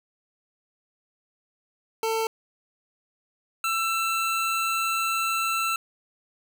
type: tone pair in turn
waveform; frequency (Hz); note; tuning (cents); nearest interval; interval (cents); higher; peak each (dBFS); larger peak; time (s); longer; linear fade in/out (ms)
25% pulse; 447.2 / 1336.7; A4 / E6; +28 / +24; octave + perfect fifth; 1896; second; -20; neither; 2.03-2.27 / 3.64-5.76; second; 2
effects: none